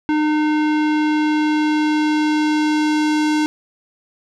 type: tone with low-pass filter sweep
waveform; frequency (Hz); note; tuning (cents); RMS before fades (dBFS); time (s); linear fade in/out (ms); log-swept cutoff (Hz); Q
square; 304.4; D#4; -38; -17; 0.09-3.46; 0; 2300 to 6400; 0.86
effects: none